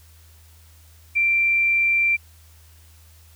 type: tone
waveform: sine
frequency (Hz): 2357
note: D7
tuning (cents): +6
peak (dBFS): -16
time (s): 1.15-2.17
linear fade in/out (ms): 20
effects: added 80 Hz sine -48 dBFS peak until 3.35 s + white hiss -55 dBFS RMS until 3.35 s